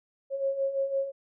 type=beating tone pair; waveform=sine; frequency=541 / 546.9 Hz; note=C#5 / C#5; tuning=-42 / -23 cents; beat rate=5.9 Hz; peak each=-33 / -27 dBFS; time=0.3-1.12 s; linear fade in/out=50 ms; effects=none